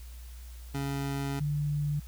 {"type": "tone pair in turn", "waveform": ["25% pulse", "sine"], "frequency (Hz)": [139, 146.94], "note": ["C#3", "D3"], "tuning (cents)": [5, 1], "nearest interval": "minor second", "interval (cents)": 96, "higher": "second", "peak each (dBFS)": -27, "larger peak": "neither", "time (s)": [[0.74, 1.4], [1.4, 2]], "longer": "first", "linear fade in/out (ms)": 10, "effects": ["added 60 Hz sine -42 dBFS peak until 2.07 s", "white hiss -56 dBFS RMS until 2.07 s"]}